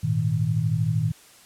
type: chord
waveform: sine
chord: Ab suspended second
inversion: none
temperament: equal with one note detuned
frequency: 103.83 / 116.54 / 157.28 Hz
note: Ab2 / Bb2 / Eb3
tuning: 0 / 0 / +19 cents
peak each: -27 / -24 / -24 dBFS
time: 0.03-1.12 s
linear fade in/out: 10 ms
effects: white hiss -51 dBFS RMS until 1.45 s + low-pass 11000 Hz 12 dB/octave